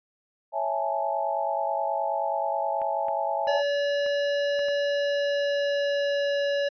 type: chord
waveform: sine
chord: A major seventh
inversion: first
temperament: equal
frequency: 554.4 / 659.3 / 830.6 / 880 Hz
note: C#5 / E5 / G#5 / A5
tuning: 0 / 0 / 0 / 0 cents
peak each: -32 / -29 / -29 / -31 dBFS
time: 0.52-3.63 s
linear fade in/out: 50 ms
type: clicks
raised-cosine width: 0.5 ms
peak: -28 dBFS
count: 6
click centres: 2.817 / 3.084 / 3.471 / 4.063 / 4.592 / 4.685 s
type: tone with pitch glide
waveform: square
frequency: 572 to 568 Hz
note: D5 to C#5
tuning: -46 to +42 cents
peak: -24 dBFS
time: 3.47-6.69 s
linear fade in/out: 10 ms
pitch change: -12 cents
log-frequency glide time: 4.84-6.45 s
effects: resampled to 11025 Hz